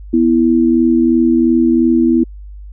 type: tone pair together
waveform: sine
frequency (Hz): 246.7 / 329.6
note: B3 / E4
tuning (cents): -2 / 0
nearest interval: perfect fourth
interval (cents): 502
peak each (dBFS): -11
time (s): 0.13-2.24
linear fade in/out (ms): 10
effects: added 50 Hz sine -29 dBFS peak until 2.72 s